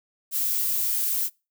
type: noise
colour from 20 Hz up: violet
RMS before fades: -25 dBFS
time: 0.31-1.3 s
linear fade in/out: 50 ms
effects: noise-tail reverb RT60 0.3 s tail -26 dB re dry